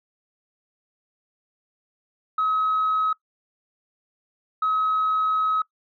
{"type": "tone pair in turn", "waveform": "sine", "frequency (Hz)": [1277, 1277], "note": ["D#6", "D#6"], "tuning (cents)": [45, 45], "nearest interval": "unison", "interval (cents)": 0, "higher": "neither", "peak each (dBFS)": -18, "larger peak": "neither", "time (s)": [[2.38, 3.13], [4.62, 5.62]], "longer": "second", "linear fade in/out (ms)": 5, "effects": ["noise-tail reverb RT60 0.1 s tail -22 dB re dry", "tanh soft clip ceiling -16 dBFS"]}